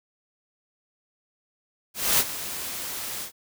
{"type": "noise with ADSR envelope", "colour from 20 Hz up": "white", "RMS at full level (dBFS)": -19, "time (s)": [1.94, 3.32], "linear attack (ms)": 250, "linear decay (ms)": 47, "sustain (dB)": -14, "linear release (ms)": 99, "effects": []}